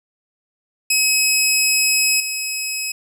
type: tone with level steps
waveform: 15% pulse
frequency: 2550 Hz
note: D#7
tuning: 42 cents sharp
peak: -7 / -15 dBFS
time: 0.9-2.92 s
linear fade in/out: 5 ms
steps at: 2.2 s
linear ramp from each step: 2 ms
effects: 8-bit